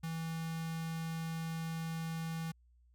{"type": "tone with notch filter", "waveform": "square", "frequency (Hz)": 163.3, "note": "E3", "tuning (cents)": -16, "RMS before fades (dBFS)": -39, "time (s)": [0.03, 2.52], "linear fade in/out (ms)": 10, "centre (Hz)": 450, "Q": 1.4, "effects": ["added 60 Hz sine -63 dBFS peak until 2.94 s"]}